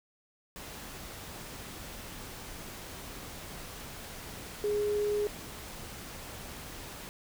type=tone in noise; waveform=sine; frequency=415.3 Hz; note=G#4; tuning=in tune; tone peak=-27 dBFS; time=4.64-5.27 s; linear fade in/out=0 ms; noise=pink; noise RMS=-44 dBFS; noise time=0.56-7.09 s; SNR=+14 dB; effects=none